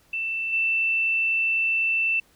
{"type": "tone with level steps", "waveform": "sine", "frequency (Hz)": 2668, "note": "E7", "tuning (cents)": 20, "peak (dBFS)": [-25, -20], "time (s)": [0.13, 2.2], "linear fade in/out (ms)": 5, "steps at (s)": 0.52, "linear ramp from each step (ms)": 20, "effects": ["pink hiss -60 dBFS RMS until 2.35 s"]}